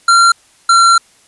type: tone pair in turn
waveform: square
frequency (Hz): 1375 / 1365.5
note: F6 / F6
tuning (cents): -27 / -39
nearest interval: unison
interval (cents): 12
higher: first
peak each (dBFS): -6 / -6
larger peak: neither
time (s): 0.08-0.32 / 0.69-0.98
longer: second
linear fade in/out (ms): 5
effects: white hiss -49 dBFS RMS until 1.27 s + resampled to 24000 Hz